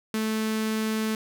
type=tone with notch filter; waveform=sawtooth; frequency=218.7 Hz; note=A3; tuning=10 cents flat; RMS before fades=-27 dBFS; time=0.14-1.15 s; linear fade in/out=2 ms; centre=730 Hz; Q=1.5; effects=none